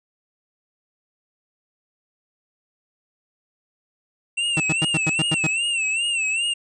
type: tone with vibrato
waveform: square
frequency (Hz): 2700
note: E7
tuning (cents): +41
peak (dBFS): -21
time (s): 4.37-6.54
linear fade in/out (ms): 10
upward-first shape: sine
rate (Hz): 2.5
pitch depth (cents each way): 100
type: tone bursts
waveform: 30% pulse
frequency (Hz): 157.7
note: D#3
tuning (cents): +24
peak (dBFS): -17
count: 8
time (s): 4.57-5.469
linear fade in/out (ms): 2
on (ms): 31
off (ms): 93
effects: resampled to 22050 Hz